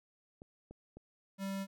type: clicks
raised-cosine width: 2 ms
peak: -37 dBFS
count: 3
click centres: 0.419 / 0.71 / 0.97 s
type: tone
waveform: square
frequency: 194.9 Hz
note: G3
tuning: 10 cents flat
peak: -37 dBFS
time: 1.38-1.67 s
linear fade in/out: 50 ms
effects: none